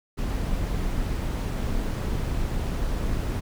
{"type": "noise with amplitude modulation", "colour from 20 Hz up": "brown", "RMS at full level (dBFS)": -25, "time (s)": [0.17, 3.41], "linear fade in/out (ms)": 20, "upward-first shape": "sine", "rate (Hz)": 221, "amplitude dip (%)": 35, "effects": []}